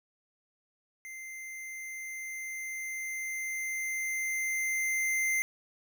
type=tone with level ramp; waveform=square; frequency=2084 Hz; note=C7; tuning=7 cents flat; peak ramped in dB=-42 to -27 dBFS; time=1.05-5.42 s; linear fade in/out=0 ms; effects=none